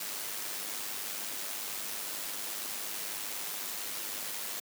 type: noise with amplitude modulation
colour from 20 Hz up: white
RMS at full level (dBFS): -36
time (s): 0-4.6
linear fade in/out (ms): 5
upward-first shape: sine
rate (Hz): 102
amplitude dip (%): 40
effects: high-pass 200 Hz 12 dB/octave